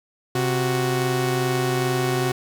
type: tone pair together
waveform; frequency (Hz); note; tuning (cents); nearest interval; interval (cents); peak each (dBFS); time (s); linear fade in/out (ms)
sawtooth; 130.81 / 370; C3 / F#4; 0 / 0; octave + tritone; 1800; -19; 0.35-2.32; 5
effects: none